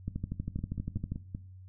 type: two click trains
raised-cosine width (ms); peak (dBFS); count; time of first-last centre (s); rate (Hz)
5; -24 / -21; 5 / 14; 0.59-1.349 / 0.08-1.12; 5.27 / 12.5
effects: noise-tail reverb RT60 0.5 s tail -17 dB re dry + added 93 Hz sine -47 dBFS peak until 1.68 s